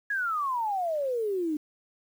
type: exponential sweep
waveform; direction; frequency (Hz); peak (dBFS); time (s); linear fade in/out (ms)
sine; down; 1694 to 293.7; -26; 0.1-1.57; 5
effects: 9-bit